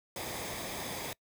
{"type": "noise with comb filter", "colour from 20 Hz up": "pink", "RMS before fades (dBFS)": -39, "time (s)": [0.16, 1.13], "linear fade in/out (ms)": 2, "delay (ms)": 0.7, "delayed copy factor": -0.5, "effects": ["noise-tail reverb RT60 0.1 s tail -24 dB re dry", "high-pass 60 Hz 12 dB/octave"]}